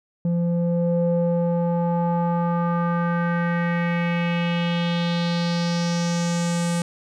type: tone with low-pass filter sweep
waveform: square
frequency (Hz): 171.6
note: F3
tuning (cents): -30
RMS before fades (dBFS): -22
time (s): 0.25-6.82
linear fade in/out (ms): 2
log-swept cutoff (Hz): 350 to 8800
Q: 3
effects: none